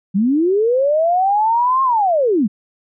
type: linear two-way sweep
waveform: sine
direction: up then down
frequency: 181.6 to 1078 to 181.6 Hz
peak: -12 dBFS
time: 0.14-2.48 s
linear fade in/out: 20 ms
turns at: 1.83 s
effects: none